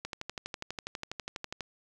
click train, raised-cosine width 0.2 ms, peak -19 dBFS, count 20, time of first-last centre 0.05-1.607 s, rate 12.2 Hz, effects none

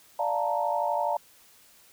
sine chord, Bb major seventh, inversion first, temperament equal, 587.3 / 698.5 / 880 / 932.3 Hz, D5 / F5 / A5 / Bb5, 0 / 0 / 0 / 0 cents, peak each -30 dBFS, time 0.19-1.17 s, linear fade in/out 5 ms, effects white hiss -57 dBFS RMS until 1.92 s

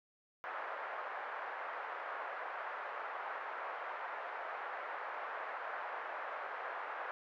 white band-pass noise, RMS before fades -43 dBFS, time 0.44-7.11 s, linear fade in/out 0 ms, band 550 to 1600 Hz, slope 24 dB/octave, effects none

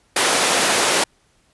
pink high-pass noise, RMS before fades -17 dBFS, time 0.16-1.04 s, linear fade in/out 5 ms, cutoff 400 Hz, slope 12 dB/octave, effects pink hiss -60 dBFS RMS until 1.53 s + resampled to 24000 Hz

